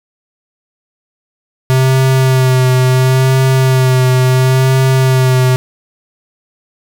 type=tone with vibrato; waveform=square; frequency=130 Hz; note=C3; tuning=11 cents flat; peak=-8 dBFS; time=1.7-5.56 s; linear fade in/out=0 ms; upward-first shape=sine; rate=0.72 Hz; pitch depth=25 cents each way; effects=none